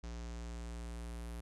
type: tone with low-pass filter sweep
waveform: square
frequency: 58.27 Hz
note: A#1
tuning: in tune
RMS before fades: -44 dBFS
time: 0.03-1.41 s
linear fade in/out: 10 ms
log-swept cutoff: 6300 to 11000 Hz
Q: 2.1
effects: none

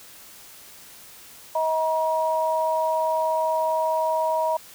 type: tone pair together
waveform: sine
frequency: 636 / 952.9 Hz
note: D#5 / A#5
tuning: +38 / +38 cents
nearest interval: perfect fifth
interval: 700 cents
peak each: -23 / -23 dBFS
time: 1.55-4.57 s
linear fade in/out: 5 ms
effects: white hiss -46 dBFS RMS until 4.74 s

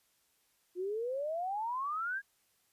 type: exponential sweep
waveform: sine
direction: up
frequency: 349.2 to 1661.2 Hz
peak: -33 dBFS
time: 0.75-2.22 s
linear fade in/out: 50 ms
effects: white hiss -73 dBFS RMS until 2.72 s + resampled to 32000 Hz

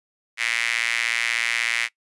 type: tone with high-pass filter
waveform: sawtooth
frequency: 116.54 Hz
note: A#2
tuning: in tune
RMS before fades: -24 dBFS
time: 0.37-1.89 s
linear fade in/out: 50 ms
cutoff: 2100 Hz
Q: 4.4
effects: noise-tail reverb RT60 0.1 s tail -21 dB re dry + resampled to 24000 Hz

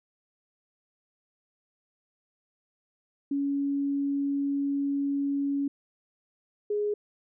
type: tone pair in turn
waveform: sine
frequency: 280.6 / 415.7 Hz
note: C#4 / G#4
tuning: +21 / +2 cents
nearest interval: perfect fifth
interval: 681 cents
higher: second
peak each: -25 dBFS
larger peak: neither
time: 3.31-5.68 / 6.7-6.94 s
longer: first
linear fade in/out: 5 ms
effects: none

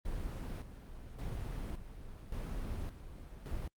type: noise with tremolo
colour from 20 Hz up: brown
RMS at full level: -39 dBFS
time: 0.05-3.68 s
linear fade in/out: 5 ms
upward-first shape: square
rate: 0.88 Hz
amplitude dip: 65%
effects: Opus 32 kbps

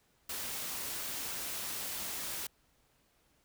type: noise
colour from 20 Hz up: white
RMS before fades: -39 dBFS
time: 0.29-2.47 s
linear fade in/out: 5 ms
effects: pink hiss -71 dBFS RMS until 3.44 s

